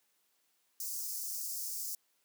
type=high-pass noise; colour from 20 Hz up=white; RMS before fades=-39 dBFS; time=0.8-1.95 s; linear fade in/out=2 ms; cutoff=5000 Hz; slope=48 dB/octave; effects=white hiss -75 dBFS RMS until 2.24 s + high-pass 200 Hz 12 dB/octave